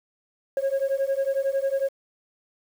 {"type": "beating tone pair", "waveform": "sine", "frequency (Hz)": [539, 550], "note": ["C#5", "C#5"], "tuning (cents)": [-49, -14], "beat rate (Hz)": 11, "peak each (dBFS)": -23, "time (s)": [0.57, 1.89], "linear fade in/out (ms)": 2, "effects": ["tanh soft clip ceiling -19 dBFS", "8-bit"]}